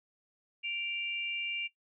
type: tone pair together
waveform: sine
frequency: 2349 / 2794 Hz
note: D7 / F7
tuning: 0 / 0 cents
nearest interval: minor third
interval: 300 cents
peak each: -37 / -35 dBFS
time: 0.63-1.68 s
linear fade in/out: 20 ms
effects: noise-tail reverb RT60 0.1 s tail -18 dB re dry